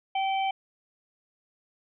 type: harmonic tone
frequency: 774 Hz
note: G5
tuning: 22 cents flat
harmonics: 1 / 3 / 4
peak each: -25 / -35 / -37 dBFS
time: 0.15-0.51 s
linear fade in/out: 5 ms
effects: none